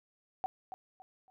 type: tone with echo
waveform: sine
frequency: 755 Hz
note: F#5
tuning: 35 cents sharp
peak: -30 dBFS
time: 0.44-0.46 s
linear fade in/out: 0 ms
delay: 280 ms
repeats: 3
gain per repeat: -10 dB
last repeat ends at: 1.3 s
effects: none